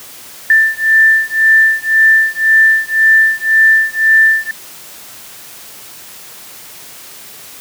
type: beating tone pair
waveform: sine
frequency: 1774 / 1775.9 Hz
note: A6 / A6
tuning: +14 / +16 cents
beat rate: 1.9 Hz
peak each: -10 dBFS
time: 0.5-4.51 s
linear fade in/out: 2 ms
effects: white hiss -34 dBFS RMS until 7.6 s + high-pass 80 Hz 12 dB/octave